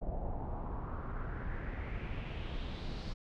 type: noise with low-pass filter sweep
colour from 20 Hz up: brown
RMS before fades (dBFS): -39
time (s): 0.01-3.14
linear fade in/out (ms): 20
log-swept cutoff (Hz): 650 to 4800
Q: 3.2
effects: none